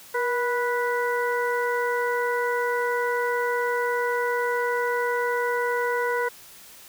harmonic tone with a mistuned harmonic, 491.7 Hz, B4, 8 cents flat, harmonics 1 / 2 / 3 / 4, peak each -25 / -28 / -29 / -32 dBFS, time 0.14-6.29 s, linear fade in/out 10 ms, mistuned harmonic 1, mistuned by -45 cents, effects white hiss -47 dBFS RMS until 6.88 s

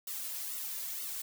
blue noise with flanger, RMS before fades -39 dBFS, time 0.07-1.22 s, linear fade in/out 5 ms, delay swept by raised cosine 1.2 to 2.7 ms, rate 2.1 Hz, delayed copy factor -0.9, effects none

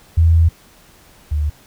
sine tone pair in turn, 82.41 / 74.62 Hz, E2 / D2, 0 / +28 cents, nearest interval major second, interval 172 cents, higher first, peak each -8 / -15 dBFS, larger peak first, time 0.17-0.49 / 1.31-1.5 s, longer first, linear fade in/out 10 ms, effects pink hiss -48 dBFS RMS until 1.66 s

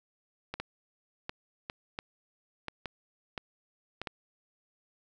two click trains, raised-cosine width 0.3 ms, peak -19 / -20 dBFS, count 6 / 4, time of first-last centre 0.6-4.072 / 0.54-4.016 s, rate 1.44 / 0.863 Hz, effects none

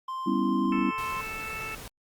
triangle tone, 1046.5 Hz, C6, in tune, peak -29 dBFS, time 0.08-1.21 s, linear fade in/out 5 ms
sine chord, C# half-diminished seventh, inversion second, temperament equal, 196 / 246.9 / 277.2 / 329.6 Hz, G3 / B3 / C#4 / E4, 0 / 0 / 0 / 0 cents, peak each -29 dBFS, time 0.26-0.91 s, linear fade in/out 10 ms
harmonic tone, 440 Hz, A4, in tune, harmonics 1 / 2 / 3 / 4 / 5 / 6, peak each -48 / -48 / -39 / -47 / -41 / -37 dBFS, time 0.72-1.75 s, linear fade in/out 2 ms
pink noise, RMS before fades -42 dBFS, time 0.98-1.88 s, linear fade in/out 2 ms
effects Opus 32 kbps

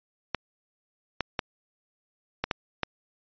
clicks, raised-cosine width 0.3 ms, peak -10 dBFS, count 6, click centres 0.347 / 1.207 / 1.392 / 2.44 / 2.512 / 2.833 s, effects resampled to 11025 Hz

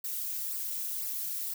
violet noise with flanger, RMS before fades -35 dBFS, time 0.04-1.54 s, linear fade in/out 5 ms, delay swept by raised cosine 0.29 to 4.39 ms, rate 2 Hz, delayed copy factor -0.75, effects none

